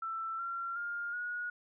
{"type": "tone with pitch steps", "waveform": "sine", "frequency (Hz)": [1332, 1370.2, 1409.6, 1450], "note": ["E6", "F6", "F6", "F#6"], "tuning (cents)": [18, -33, 16, -35], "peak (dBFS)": -35, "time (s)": [0.02, 1.5], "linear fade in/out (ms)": 5, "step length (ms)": 370, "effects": []}